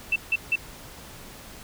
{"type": "tone bursts", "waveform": "sine", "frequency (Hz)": 2670, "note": "E7", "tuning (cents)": 22, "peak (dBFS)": -19, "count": 3, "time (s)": [0.12, 0.557], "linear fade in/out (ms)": 5, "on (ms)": 39, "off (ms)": 160, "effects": ["pink hiss -44 dBFS RMS until 1.63 s"]}